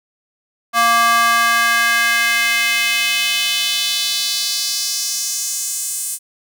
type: tone with high-pass filter sweep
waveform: square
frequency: 233.1 Hz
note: A#3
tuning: in tune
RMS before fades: -17 dBFS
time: 0.73-6.19 s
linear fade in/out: 50 ms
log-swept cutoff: 1000 to 8700 Hz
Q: 2.4
effects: none